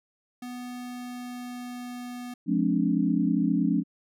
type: tone with pitch glide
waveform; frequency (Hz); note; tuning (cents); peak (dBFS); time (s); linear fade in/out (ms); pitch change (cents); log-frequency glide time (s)
square; 246.9 to 245.5; B3 to B3; 0 to -10; -36; 0.42-2.34; 5; -10; 0.75-2.13
type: chord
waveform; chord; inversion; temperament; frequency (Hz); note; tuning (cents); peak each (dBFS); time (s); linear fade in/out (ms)
sine; D half-diminished seventh; first; just; 176.2 / 211.4 / 264.3 / 293.7; F3 / Ab3 / C4 / D4; +16 / +31 / +18 / 0; -27; 2.46-3.84; 50
effects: none